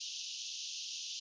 white band-pass noise, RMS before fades -43 dBFS, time 0-1.2 s, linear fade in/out 10 ms, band 2700 to 6600 Hz, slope 96 dB/octave, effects resampled to 16000 Hz

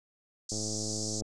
pink band-pass noise, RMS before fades -37 dBFS, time 0.49-1.21 s, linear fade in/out 5 ms, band 4900 to 7700 Hz, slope 48 dB/octave
click train, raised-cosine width 2 ms, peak -26 dBFS, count 76, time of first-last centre 0.52-1.221 s, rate 107 Hz
effects none

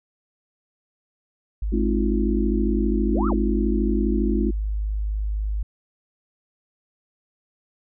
sine tone, 51.91 Hz, G#1, in tune, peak -22 dBFS, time 1.62-5.63 s, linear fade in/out 5 ms
sine chord, F minor seventh, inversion first, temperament just, 209.5 / 261.9 / 314.3 / 349.2 Hz, Ab3 / C4 / Eb4 / F4, +15 / +2 / +18 / 0 cents, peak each -24 / -27 / -27 / -26 dBFS, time 1.72-4.51 s, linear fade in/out 10 ms
sine linear two-way sweep, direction up then down, 174.61 to 1396.9 to 174.61 Hz, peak -27 dBFS, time 3.12-3.35 s, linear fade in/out 10 ms, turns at 3.28 s
effects none

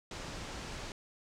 pink low-pass noise, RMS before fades -43 dBFS, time 0.11-0.92 s, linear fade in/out 2 ms, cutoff 7300 Hz, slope 24 dB/octave, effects none

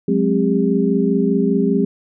sine tone cluster, 182.4 / 207.4 / 262.5 / 401.7 Hz, F#3 / G#3 / C4 / G4, -24 / -2 / +6 / +42 cents, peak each -19 dBFS, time 0.08-1.85 s, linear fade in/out 5 ms, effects none

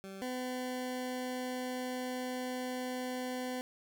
20% pulse tone pair in turn, 193.5 / 252.9 Hz, G3 / B3, -22 / +41 cents, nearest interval perfect fourth, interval 463 cents, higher second, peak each -39 / -31 dBFS, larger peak second, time 0.04-0.22 / 0.22-3.61 s, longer second, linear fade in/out 0 ms, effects none

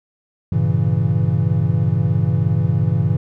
triangle chord, G diminished seventh, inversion none, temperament equal with one note detuned, 99.6 / 116.54 / 138.59 / 164.81 Hz, G2 / Bb2 / Db3 / Fb3, +28 / 0 / 0 / 0 cents, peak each -18 dBFS, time 0.52-3.17 s, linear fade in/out 5 ms, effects none

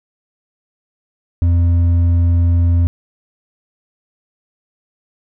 sine tone with hard clipping, 86 Hz, F2, 26 cents flat, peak -11 dBFS, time 1.42-2.87 s, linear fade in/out 0 ms, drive 4 dB, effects none

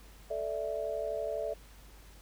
sine chord, A suspended fourth, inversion none, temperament equal, 440 / 587.3 / 659.3 Hz, A4 / D5 / E5, 0 / 0 / 0 cents, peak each -38 / -36 / -36 dBFS, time 0.3-1.54 s, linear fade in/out 10 ms, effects added 50 Hz sine -53 dBFS peak until 2.21 s + pink hiss -58 dBFS RMS until 2.21 s

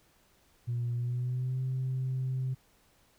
sine tone with pitch glide, 119.9 to 130 Hz, A#2 to C3, +49 to -11 cents, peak -28 dBFS, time 0.67-2.55 s, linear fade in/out 20 ms, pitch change +140 cents, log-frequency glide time 0.95-1.6 s, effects tanh soft clip ceiling -26 dBFS + pink hiss -66 dBFS RMS until 3.18 s

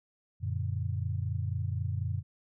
sine chord, Gb augmented, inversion none, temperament equal, 92.5 / 116.54 / 146.83 Hz, Gb2 / Bb2 / D3, 0 / 0 / 0 cents, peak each -32 / -34 / -38 dBFS, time 0.4-2.23 s, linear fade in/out 50 ms, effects none

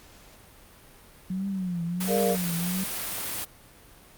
sine tone with vibrato, 182.4 Hz, F#3, 24 cents flat, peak -27 dBFS, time 1.3-2.84 s, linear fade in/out 5 ms, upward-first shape triangle, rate 1.4 Hz, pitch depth 150 cents each way
white noise, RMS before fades -32 dBFS, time 2-3.45 s, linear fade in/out 10 ms
sine chord, Bb dominant seventh, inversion third, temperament equal, 415.3 / 466.2 / 587.3 / 698.5 Hz, Ab4 / Bb4 / D5 / F5, 0 / 0 / 0 / 0 cents, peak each -31 / -25 / -29 / -29 dBFS, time 2.07-2.37 s, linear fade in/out 50 ms
effects pink hiss -52 dBFS RMS until 4.17 s + Opus 48 kbps

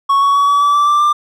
triangle tone with pitch steps, 1108.7 / 1119.6 / 1130.7 / 1141.8 / 1153.1 / 1164.5 / 1176 / 1187.6 Hz, C#6 / C#6 / C#6 / D6 / D6 / D6 / D6 / D6, 0 / +17 / +34 / -49 / -32 / -15 / +2 / +19 cents, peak -7 dBFS, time 0.09-1.13 s, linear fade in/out 10 ms, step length 130 ms, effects none

